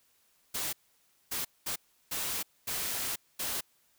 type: noise bursts at uneven times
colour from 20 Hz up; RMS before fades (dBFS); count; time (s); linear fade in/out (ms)
white; -34; 6; 0.54-0.73 / 1.31-1.45 / 1.66-1.76 / 2.11-2.43 / 2.67-3.16 / 3.39-3.61; 10
effects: white hiss -69 dBFS RMS until 3.98 s